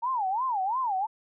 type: tone with vibrato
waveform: sine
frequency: 888 Hz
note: A5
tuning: 16 cents sharp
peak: -25 dBFS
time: 0.02-1.07 s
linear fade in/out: 20 ms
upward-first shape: sine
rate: 2.9 Hz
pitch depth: 300 cents each way
effects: none